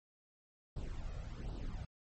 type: noise with flanger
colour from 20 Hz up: brown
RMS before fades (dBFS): -42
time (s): 0.76-1.85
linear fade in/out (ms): 5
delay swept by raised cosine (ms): 0.22 to 1.62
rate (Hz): 1.3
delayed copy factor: +0.65
effects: MP3 32 kbps